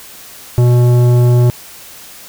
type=tone with tanh clipping; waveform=triangle; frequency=122.1 Hz; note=B2; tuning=19 cents flat; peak=-8 dBFS; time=0.58-1.5 s; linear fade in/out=0 ms; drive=17 dB; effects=white hiss -35 dBFS RMS until 2.28 s